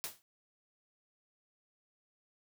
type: noise with exponential decay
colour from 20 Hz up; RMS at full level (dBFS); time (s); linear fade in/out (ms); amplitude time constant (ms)
white; -36; 0.04-0.22; 0; 38
effects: none